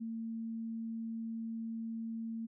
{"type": "tone", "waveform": "sine", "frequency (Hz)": 226.4, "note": "A3", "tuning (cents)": 50, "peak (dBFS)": -37, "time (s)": [0, 2.47], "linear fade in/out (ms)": 20, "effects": []}